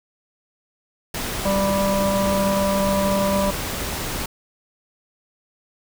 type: noise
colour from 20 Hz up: pink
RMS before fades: -27 dBFS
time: 1.14-4.26 s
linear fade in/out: 5 ms
type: harmonic tone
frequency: 196.4 Hz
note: G3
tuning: 4 cents sharp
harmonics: 1 / 3 / 5 / 6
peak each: -22 / -21 / -26 / -33 dBFS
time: 1.45-3.51 s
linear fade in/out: 10 ms
effects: none